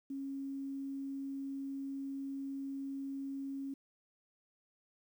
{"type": "tone", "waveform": "sine", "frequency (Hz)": 273.7, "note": "C#4", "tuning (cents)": -22, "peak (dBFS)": -38, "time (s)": [0.1, 3.74], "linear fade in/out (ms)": 5, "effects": ["11-bit"]}